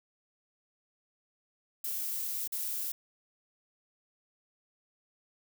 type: noise with dropouts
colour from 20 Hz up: violet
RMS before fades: -35 dBFS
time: 1.84-2.92 s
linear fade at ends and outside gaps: 5 ms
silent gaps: 2.477-2.521 s
effects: none